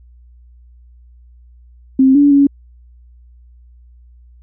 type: tone with pitch steps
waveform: sine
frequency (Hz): 264.6 / 286.7 / 280.9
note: C4 / D4 / C#4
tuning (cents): +20 / -42 / +23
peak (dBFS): -6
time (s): 1.99-2.47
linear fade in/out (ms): 5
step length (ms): 160
effects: added 60 Hz sine -41 dBFS peak until 4.42 s